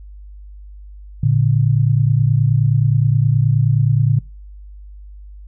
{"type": "tone pair together", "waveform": "sine", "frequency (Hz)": [113.58, 143.1], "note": ["A#2", "D3"], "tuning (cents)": [-45, -45], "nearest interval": "major third", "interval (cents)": 400, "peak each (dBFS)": [-14, -14], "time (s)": [1.23, 4.19], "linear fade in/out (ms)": 5, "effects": ["noise-tail reverb RT60 0.3 s tail -25 dB re dry", "added 50 Hz sine -34 dBFS peak until 5.47 s"]}